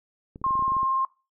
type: clicks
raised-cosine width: 3 ms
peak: -27 dBFS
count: 11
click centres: 0.359 / 0.416 / 0.465 / 0.508 / 0.554 / 0.593 / 0.624 / 0.68 / 0.72 / 0.767 / 0.831 s
type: tone with vibrato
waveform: sine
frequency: 1062 Hz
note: C6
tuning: 25 cents sharp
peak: -21 dBFS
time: 0.44-1.05 s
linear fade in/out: 2 ms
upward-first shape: square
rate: 19 Hz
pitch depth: 9 cents each way
effects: noise-tail reverb RT60 0.3 s tail -23 dB re dry